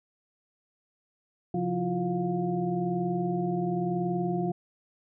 sine tone cluster, 135.5 / 176.3 / 333.8 / 354.8 / 708 Hz, C#3 / F3 / E4 / F4 / F5, -39 / +17 / +22 / +27 / +23 cents, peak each -37 / -29 / -38 / -31 / -34 dBFS, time 1.54-4.52 s, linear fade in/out 5 ms, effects none

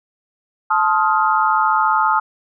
sine chord, F dominant seventh, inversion first, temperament just, 873.1 / 1047.7 / 1257.2 / 1396.9 Hz, A5 / C6 / Eb6 / F6, -14 / +2 / +18 / 0 cents, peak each -17 / -22 / -17 / -21 dBFS, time 0.7-2.2 s, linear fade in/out 10 ms, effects none

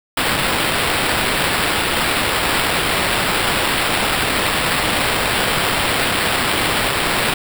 white noise with sample-and-hold, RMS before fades -18 dBFS, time 0.17-7.34 s, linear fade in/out 5 ms, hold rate 6300 Hz, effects none

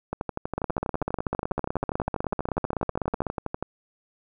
two click trains, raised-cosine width 1 ms, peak -12 / -14 dBFS, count 44 / 44, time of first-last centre 0.58-3.268 / 0.13-3.626 s, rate 16 / 12.3 Hz, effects none

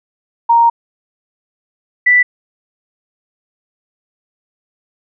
sine tone pair in turn, 932.3 / 1975.5 Hz, A#5 / B6, 0 / 0 cents, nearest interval octave + minor second, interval 1300 cents, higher second, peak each -6 dBFS, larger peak neither, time 0.49-0.7 / 2.06-2.23 s, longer first, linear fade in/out 10 ms, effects none

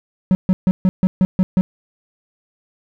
triangle tone bursts, 186 Hz, F#3, 9 cents sharp, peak -8 dBFS, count 8, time 0.31-1.61 s, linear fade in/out 0 ms, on 40 ms, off 140 ms, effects none

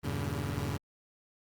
sawtooth chord, E diminished seventh, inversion none, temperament just, 82.41 / 98.89 / 118.67 / 142.4 Hz, E2 / G2 / Bb2 / Db3, 0 / +16 / +31 / +47 cents, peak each -34 / -33 / -35 / -32 dBFS, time 0.03-0.78 s, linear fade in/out 20 ms, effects Opus 24 kbps

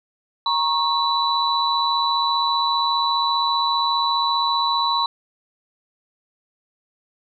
sine tone cluster, 941 / 1096 / 3960 Hz, A#5 / C#6 / B7, +16 / -20 / +4 cents, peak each -22 dBFS, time 0.46-5.06 s, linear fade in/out 2 ms, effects none

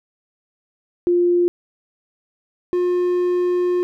sine / triangle tone pair in turn, 350.9 / 357 Hz, F4 / F4, +8 / +38 cents, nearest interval unison, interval 30 cents, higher second, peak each -13 / -14 dBFS, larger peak first, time 1.07-1.48 / 2.73-3.83 s, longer second, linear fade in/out 0 ms, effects none

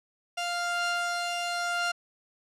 sawtooth tone pair together, 698.5 / 1396 Hz, F5 / F6, 0 / -1 cents, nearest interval octave, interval 1199 cents, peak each -27 dBFS, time 0.37-1.92 s, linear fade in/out 10 ms, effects low-pass 8000 Hz 12 dB/octave

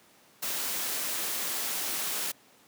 white noise, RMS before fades -32 dBFS, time 0.42-2.32 s, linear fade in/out 10 ms, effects pink hiss -59 dBFS RMS until 2.67 s + high-pass 200 Hz 12 dB/octave

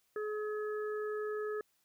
harmonic tone, 424.4 Hz, G#4, 38 cents sharp, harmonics 1 / 3 / 4, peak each -35 / -45 / -47 dBFS, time 0.16-1.61 s, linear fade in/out 2 ms, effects white hiss -75 dBFS RMS until 1.84 s

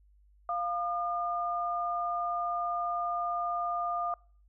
sine tone pair together, 698.5 / 1210.6 Hz, F5 / D#6, 0 / -48 cents, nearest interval minor seventh, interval 952 cents, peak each -32 / -32 dBFS, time 0.49-4.14 s, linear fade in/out 2 ms, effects noise-tail reverb RT60 0.5 s tail -26 dB re dry + added 50 Hz sine -59 dBFS peak until 4.48 s

